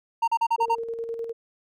triangle tone bursts, 920 Hz, A#5, 23 cents flat, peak -17 dBFS, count 6, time 0.22-0.753 s, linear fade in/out 10 ms, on 58 ms, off 37 ms
sine tone with tremolo, 460.4 Hz, A#4, 22 cents flat, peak -27 dBFS, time 0.58-1.33 s, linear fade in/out 20 ms, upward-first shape square, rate 9.8 Hz, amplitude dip 45%
effects none

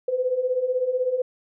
sine beating tone pair, 493.9 / 509.9 Hz, B4 / C5, 0 / -45 cents, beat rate 16 Hz, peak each -27 / -22 dBFS, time 0.08-1.22 s, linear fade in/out 5 ms, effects none

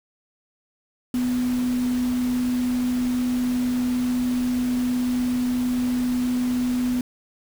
sine tone in noise, 248.5 Hz, B3, 11 cents sharp, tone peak -20 dBFS, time 1.14-7.01 s, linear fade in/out 2 ms, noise pink, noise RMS -37 dBFS, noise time 1.14-7.01 s, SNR +14 dB, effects none

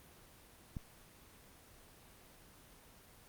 click, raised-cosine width 5 ms, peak -28 dBFS, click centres 0.768 s, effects pink hiss -60 dBFS RMS until 3.28 s + Opus 24 kbps

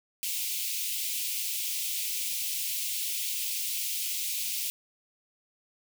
white high-pass noise, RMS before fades -32 dBFS, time 0.23-4.7 s, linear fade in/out 0 ms, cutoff 2300 Hz, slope 48 dB/octave, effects none

